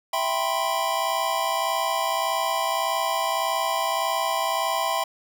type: chord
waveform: square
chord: C major seventh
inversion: first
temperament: equal with one note detuned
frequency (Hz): 659.3 / 784 / 987.8 / 1049.5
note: E5 / G5 / B5 / C6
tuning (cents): 0 / 0 / 0 / +5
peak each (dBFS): -29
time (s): 0.13-5.04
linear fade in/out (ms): 5
effects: none